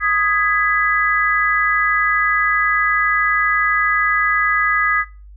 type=chord; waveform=sine; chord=G# minor; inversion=second; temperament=just; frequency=1245.9 / 1661.2 / 1993.5 Hz; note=D#6 / G#6 / B6; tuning=+2 / 0 / +16 cents; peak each=-18 / -18 / -19 dBFS; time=0-5.05 s; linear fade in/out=50 ms; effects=noise-tail reverb RT60 0.3 s tail -20 dB re dry + added 50 Hz sine -37 dBFS peak until 5.36 s